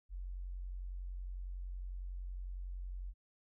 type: tone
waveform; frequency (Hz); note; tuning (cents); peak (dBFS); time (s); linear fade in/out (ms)
sine; 45.45; F#1; -30; -40; 0.09-3.14; 50
effects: none